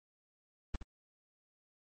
brown noise with echo, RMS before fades -33 dBFS, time 0.74-0.76 s, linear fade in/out 5 ms, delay 69 ms, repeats 1, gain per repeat -10 dB, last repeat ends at 0.829 s, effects MP3 32 kbps

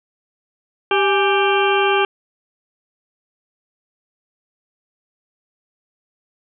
harmonic tone with a mistuned harmonic, 392.9 Hz, G4, 4 cents sharp, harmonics 1 / 2 / 3 / 4 / 6 / 7 / 8, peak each -17 / -20 / -22 / -23 / -25 / -25 / -26 dBFS, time 0.91-2.05 s, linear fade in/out 2 ms, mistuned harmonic 2, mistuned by +84 cents, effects none

